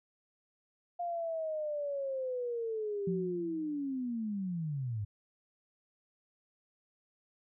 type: linear sweep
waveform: sine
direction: down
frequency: 704 to 98 Hz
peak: -33 dBFS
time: 0.99-5.05 s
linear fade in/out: 10 ms
type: tone with exponential decay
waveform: sine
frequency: 176.4 Hz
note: F3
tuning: 18 cents sharp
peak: -30 dBFS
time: 3.07-4.13 s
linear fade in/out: 5 ms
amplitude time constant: 230 ms
effects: none